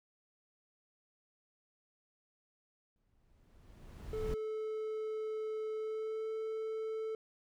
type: noise with exponential growth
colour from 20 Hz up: brown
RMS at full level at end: -38 dBFS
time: 2.96-4.34 s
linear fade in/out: 1 ms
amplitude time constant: 300 ms
type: tone with pitch glide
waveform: triangle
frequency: 434.9 to 440.5 Hz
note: A4 to A4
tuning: -20 to +2 cents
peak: -34 dBFS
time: 4.13-7.15 s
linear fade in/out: 2 ms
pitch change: +22 cents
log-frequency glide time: 5.74-6.29 s
effects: none